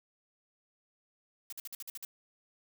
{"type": "noise bursts", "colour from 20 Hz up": "blue", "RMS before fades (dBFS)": -42, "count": 8, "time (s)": [1.5, 2.05], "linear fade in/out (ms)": 2, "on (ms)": 25, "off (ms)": 50, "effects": []}